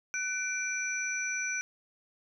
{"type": "tone cluster", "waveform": "sine", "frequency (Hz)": [1508, 2347, 5910], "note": ["F#6", "D7", "F#8"], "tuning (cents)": [32, -2, -3], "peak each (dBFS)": [-35, -34, -36], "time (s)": [0.14, 1.61], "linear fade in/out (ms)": 0, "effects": []}